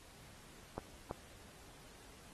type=clicks; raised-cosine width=1 ms; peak=-26 dBFS; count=2; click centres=0.78 / 1.111 s; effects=pink hiss -59 dBFS RMS until 2.33 s + AAC 32 kbps